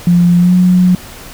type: tone with pitch glide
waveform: sine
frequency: 174.61 to 181.29 Hz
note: F3 to F#3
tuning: 0 to -35 cents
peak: -5 dBFS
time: 0.07-0.95 s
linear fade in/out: 2 ms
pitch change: +65 cents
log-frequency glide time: 0.38-0.53 s
effects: pink hiss -32 dBFS RMS until 1.33 s